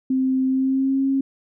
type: tone with pitch glide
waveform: sine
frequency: 261.6 to 270.4 Hz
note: C4 to C#4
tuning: 0 to -43 cents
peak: -17 dBFS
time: 0.1-1.21 s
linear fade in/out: 5 ms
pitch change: +57 cents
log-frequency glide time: 0.46-1 s
effects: none